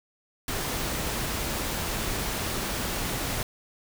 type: noise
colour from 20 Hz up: pink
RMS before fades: -30 dBFS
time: 0.48-3.43 s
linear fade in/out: 2 ms
effects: none